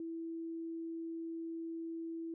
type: tone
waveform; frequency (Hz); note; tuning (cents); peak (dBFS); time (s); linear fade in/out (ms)
sine; 329.6; E4; 0; -39; 0-2.34; 2
effects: none